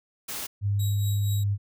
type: noise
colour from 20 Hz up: white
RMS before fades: -34 dBFS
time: 0.28-0.47 s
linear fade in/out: 10 ms
type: tone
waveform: sine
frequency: 101.1 Hz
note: G#2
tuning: 46 cents flat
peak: -22 dBFS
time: 0.61-1.58 s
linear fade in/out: 50 ms
type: tone with tremolo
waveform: 15% pulse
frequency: 3835 Hz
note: A#7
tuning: 48 cents sharp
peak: -28 dBFS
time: 0.79-1.44 s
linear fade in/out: 10 ms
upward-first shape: triangle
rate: 4.2 Hz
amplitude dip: 65%
effects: none